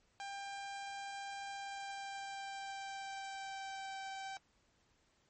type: tone with pitch glide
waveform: sawtooth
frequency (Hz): 795 to 775.9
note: G5 to G5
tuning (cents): +24 to -18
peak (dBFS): -39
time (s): 0.2-4.37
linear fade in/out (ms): 0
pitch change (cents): -42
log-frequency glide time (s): 1.5-4
effects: pink hiss -74 dBFS RMS until 5.29 s + MP3 32 kbps